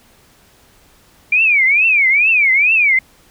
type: tone with vibrato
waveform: sine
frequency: 2349 Hz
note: D7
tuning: in tune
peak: -9 dBFS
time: 1.32-2.99 s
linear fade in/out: 5 ms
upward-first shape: triangle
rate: 2.3 Hz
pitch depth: 260 cents each way
effects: pink hiss -50 dBFS RMS until 3.3 s